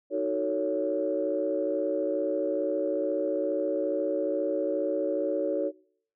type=chord; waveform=sine; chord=D# half-diminished seventh; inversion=none; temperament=just; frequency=311.1 / 373.4 / 448 / 560 Hz; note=D#4 / F#4 / A4 / C#5; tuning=0 / +16 / +31 / +18 cents; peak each=-32 / -32 / -32 / -28 dBFS; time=0.1-5.72 s; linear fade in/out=50 ms; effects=noise-tail reverb RT60 0.6 s tail -24 dB re dry + tanh soft clip ceiling -15 dBFS